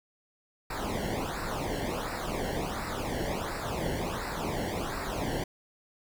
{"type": "noise with flanger", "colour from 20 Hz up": "brown", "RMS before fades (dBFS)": -33, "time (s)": [0.7, 5.44], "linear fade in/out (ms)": 5, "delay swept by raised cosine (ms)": [0.31, 0.82], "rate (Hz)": 1.4, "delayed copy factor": -0.85, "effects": []}